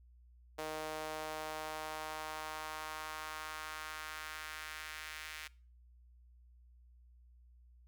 sawtooth tone with high-pass filter sweep, 155.56 Hz, D#3, in tune, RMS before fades -44 dBFS, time 0.58-5.48 s, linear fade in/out 10 ms, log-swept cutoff 530 to 2000 Hz, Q 1.6, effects noise-tail reverb RT60 0.4 s tail -22 dB re dry + added 60 Hz sine -59 dBFS peak until 7.87 s

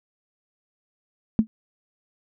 sine tone with exponential decay, 220 Hz, A3, in tune, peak -9 dBFS, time 1.39-1.47 s, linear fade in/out 0 ms, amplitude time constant 16 ms, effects none

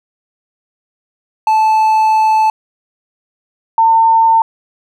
triangle / sine tone pair in turn, 873 / 902.7 Hz, A5 / A5, -14 / +44 cents, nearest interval minor second, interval 58 cents, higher second, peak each -6 dBFS, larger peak neither, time 1.47-2.5 / 3.78-4.42 s, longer first, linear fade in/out 2 ms, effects none

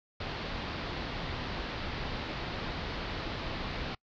pink low-pass noise, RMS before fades -37 dBFS, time 0.2-3.95 s, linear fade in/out 5 ms, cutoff 4700 Hz, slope 48 dB/octave, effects noise-tail reverb RT60 0.1 s tail -25 dB re dry

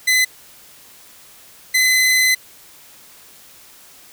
sawtooth tone pair in turn, 2021 / 2029 Hz, B6 / B6, +39 / +46 cents, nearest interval unison, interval 7 cents, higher second, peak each -9 dBFS, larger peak neither, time 0.07-0.25 / 1.74-2.35 s, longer second, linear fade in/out 10 ms, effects white hiss -45 dBFS RMS until 4.12 s

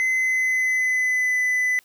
triangle tone with pitch glide, 2045 to 2003 Hz, C7 to B6, -40 to +24 cents, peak -17 dBFS, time 0-1.79 s, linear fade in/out 0 ms, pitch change -36 cents, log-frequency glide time 0.14-1.38 s, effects white hiss -58 dBFS RMS until 1.84 s

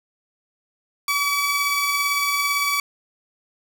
sawtooth tone pair together, 1139.1 / 2296 Hz, C#6 / D7, +47 / -40 cents, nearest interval octave, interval 1213 cents, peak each -19 dBFS, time 1.08-2.8 s, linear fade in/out 2 ms, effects none

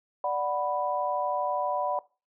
sine chord, B minor, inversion first, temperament equal, 587.3 / 740 / 987.8 Hz, D5 / F#5 / B5, 0 / 0 / 0 cents, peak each -30 dBFS, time 0.24-1.99 s, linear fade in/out 2 ms, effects noise-tail reverb RT60 0.3 s tail -20 dB re dry

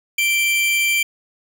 45% pulse tone pair together, 2349 / 3136 Hz, D7 / G7, 0 / 0 cents, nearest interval perfect fourth, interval 500 cents, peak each -16 / -24 dBFS, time 0.18-1.03 s, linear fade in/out 5 ms, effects none

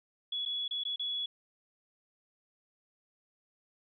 sine tone with dropouts, 3384 Hz, G#7, 32 cents sharp, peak -32 dBFS, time 0.32-1.26 s, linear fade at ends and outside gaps 5 ms, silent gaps 0.453-0.459 / 0.68-0.709 / 0.837-0.851 / 0.96-0.995 s, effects none

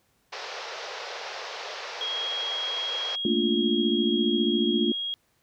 pink band-pass noise, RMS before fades -37 dBFS, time 0.32-3.16 s, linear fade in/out 10 ms, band 440 to 5700 Hz, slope 48 dB/octave
sine tone, 3280 Hz, G#7, 22 cents flat, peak -28 dBFS, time 2.01-5.14 s, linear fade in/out 0 ms
sine chord, Bb major seventh, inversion third, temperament just, 218.5 / 233.1 / 291.4 / 349.6 Hz, A3 / Bb3 / D4 / F4, -12 / 0 / -13 / +2 cents, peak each -28 / -27 / -29 / -26 dBFS, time 3.25-4.92 s, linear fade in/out 2 ms
effects pink hiss -68 dBFS RMS until 5.42 s + high-pass 60 Hz 12 dB/octave

